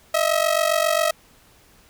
sawtooth ring-modulated tone, 641 Hz, E5, 49 cents flat, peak -11 dBFS, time 0.14-1.11 s, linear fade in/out 2 ms, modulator 23.7 Hz, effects pink hiss -54 dBFS RMS until 1.89 s

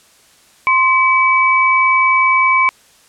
sine tone pair together, 1046.5 / 2285 Hz, C6 / D7, 0 / -48 cents, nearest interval octave + major second, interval 1352 cents, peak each -12 dBFS, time 0.67-2.69 s, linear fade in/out 0 ms, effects white hiss -49 dBFS RMS until 3.08 s + low-pass 10000 Hz 12 dB/octave

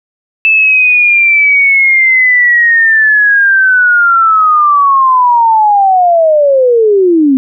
sine linear sweep, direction down, 2637 to 256.7 Hz, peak -4 dBFS, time 0.45-7.37 s, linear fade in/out 0 ms, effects none

